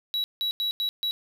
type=tone bursts at uneven times; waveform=triangle; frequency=3900 Hz; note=B7; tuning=23 cents flat; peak=-23 dBFS; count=5; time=0.14-0.24 / 0.41-0.51 / 0.6-0.71 / 0.8-0.89 / 1.03-1.11 s; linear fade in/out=0 ms; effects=none